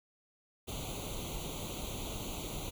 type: noise with comb filter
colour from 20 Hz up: pink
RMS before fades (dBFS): -40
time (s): 0.67-2.71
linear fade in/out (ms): 20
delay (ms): 0.29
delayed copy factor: +1
effects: none